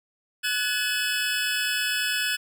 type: tone cluster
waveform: 25% pulse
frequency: 1487 / 1705 / 2582 Hz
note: F#6 / G#6 / E7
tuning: +8 / +45 / -37 cents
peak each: -24 / -25 / -25 dBFS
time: 0.43-2.37 s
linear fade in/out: 20 ms
effects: none